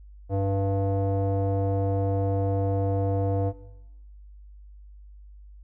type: tone with low-pass filter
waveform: square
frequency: 98 Hz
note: G2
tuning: in tune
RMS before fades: -25 dBFS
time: 0.29-3.53 s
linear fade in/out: 50 ms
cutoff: 600 Hz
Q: 4.1
effects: noise-tail reverb RT60 1.0 s tail -19 dB re dry + added 50 Hz sine -44 dBFS peak until 5.63 s